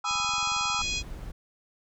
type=chord; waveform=sine; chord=E major seventh; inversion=first; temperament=just; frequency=824.1 / 988.9 / 1236.1 / 1318.5 Hz; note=G#5 / B5 / D#6 / E6; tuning=-14 / +2 / -12 / 0 cents; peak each=-36 / -36 / -36 / -31 dBFS; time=0.04-0.82 s; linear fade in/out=5 ms
type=harmonic tone; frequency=830.6 Hz; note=G#5; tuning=in tune; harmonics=3 / 4 / 5 / 6 / 7 / 8 / 9; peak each=-32 / -34 / -36 / -38 / -39 / -40 / -41 dBFS; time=0.04-1.03 s; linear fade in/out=50 ms
type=click train; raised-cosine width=5 ms; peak=-36 dBFS; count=21; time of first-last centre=0.11-1.019 s; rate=22 Hz
type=noise; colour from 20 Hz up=brown; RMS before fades=-38 dBFS; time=0.8-1.32 s; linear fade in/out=10 ms
effects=none